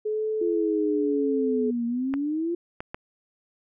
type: tone with vibrato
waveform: sine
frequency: 425.6 Hz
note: G#4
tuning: 42 cents sharp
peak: -24 dBFS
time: 0.05-1.71 s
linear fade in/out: 10 ms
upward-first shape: sine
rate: 0.91 Hz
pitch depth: 35 cents each way
type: exponential two-way sweep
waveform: sine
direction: down then up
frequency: 349.5 to 233.1 to 349.5 Hz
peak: -24 dBFS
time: 0.41-2.55 s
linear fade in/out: 5 ms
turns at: 1.86 s
type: clicks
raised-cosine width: 0.5 ms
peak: -18 dBFS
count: 3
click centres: 2.139 / 2.805 / 2.945 s
effects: none